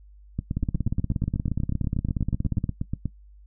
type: two click trains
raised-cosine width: 5 ms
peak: -14 / -13 dBFS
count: 23 / 36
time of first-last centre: 0.39-3.057 / 0.57-2.641 s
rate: 8.25 / 16.9 Hz
effects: noise-tail reverb RT60 0.1 s tail -18 dB re dry + added 50 Hz sine -47 dBFS peak until 3.46 s